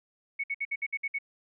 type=tone bursts; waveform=sine; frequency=2217 Hz; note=C#7; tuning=in tune; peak=-28 dBFS; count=8; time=0.39-1.187 s; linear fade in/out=10 ms; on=48 ms; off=59 ms; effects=none